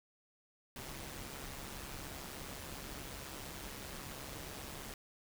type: noise with amplitude modulation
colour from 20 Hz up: pink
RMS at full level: -44 dBFS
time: 0.76-4.94 s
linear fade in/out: 2 ms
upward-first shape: sine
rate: 137 Hz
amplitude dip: 55%
effects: none